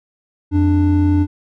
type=tone pair together; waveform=triangle; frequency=87.61 / 294.7 Hz; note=F2 / D4; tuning=+6 / +6 cents; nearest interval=octave + major sixth; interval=2100 cents; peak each=-12 dBFS; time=0.51-1.27 s; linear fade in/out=50 ms; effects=none